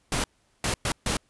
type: noise bursts at uneven times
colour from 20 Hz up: pink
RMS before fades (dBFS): -26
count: 4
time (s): 0.12-0.24 / 0.64-0.74 / 0.85-0.92 / 1.06-1.17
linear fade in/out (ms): 2
effects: pink hiss -67 dBFS RMS until 1.29 s + resampled to 24000 Hz